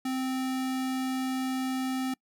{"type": "tone", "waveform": "square", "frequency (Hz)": 260.4, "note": "C4", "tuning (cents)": -8, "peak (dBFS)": -29, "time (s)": [0.05, 2.14], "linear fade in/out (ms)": 5, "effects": ["noise-tail reverb RT60 0.1 s tail -25 dB re dry"]}